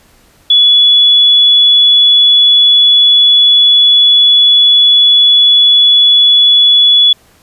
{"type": "tone", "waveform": "sine", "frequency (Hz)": 3411, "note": "G#7", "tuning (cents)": 46, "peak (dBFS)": -3, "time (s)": [0.5, 7.13], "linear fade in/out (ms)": 5, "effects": ["pink hiss -47 dBFS RMS until 7.42 s", "resampled to 32000 Hz"]}